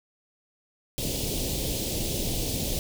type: band-stop noise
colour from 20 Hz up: pink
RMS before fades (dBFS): -29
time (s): 0.98-2.79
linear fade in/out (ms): 0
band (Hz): 610 to 3000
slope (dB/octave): 24
effects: none